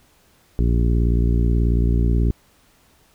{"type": "harmonic tone", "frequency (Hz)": 58.4, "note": "A#1", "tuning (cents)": 4, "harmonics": [1, 2, 3, 4, 5, 6, 7], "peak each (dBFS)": [-16, -22, -26, -28, -30, -32, -33], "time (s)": [0.59, 2.31], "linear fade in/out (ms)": 0, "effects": ["pink hiss -57 dBFS RMS until 3.14 s"]}